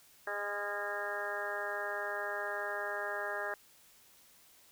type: harmonic tone with a mistuned harmonic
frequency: 204.7 Hz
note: G#3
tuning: 25 cents flat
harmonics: 2 / 3 / 4 / 5 / 6 / 7 / 8 / 9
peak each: -44 / -41 / -44 / -47 / -45 / -46 / -39 / -45 dBFS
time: 0.27-3.54 s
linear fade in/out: 2 ms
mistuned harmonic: 7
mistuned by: -45 cents
effects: white hiss -62 dBFS RMS until 4.71 s